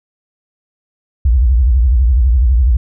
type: tone with vibrato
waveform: sine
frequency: 61.74 Hz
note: B1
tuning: in tune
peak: -7 dBFS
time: 1.25-2.77 s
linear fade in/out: 5 ms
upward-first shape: triangle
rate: 12 Hz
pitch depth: 280 cents each way
effects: none